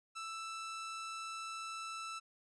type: tone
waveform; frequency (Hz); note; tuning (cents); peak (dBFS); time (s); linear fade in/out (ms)
sawtooth; 1323; E6; +6; -38; 0.15-2.2; 20
effects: resampled to 22050 Hz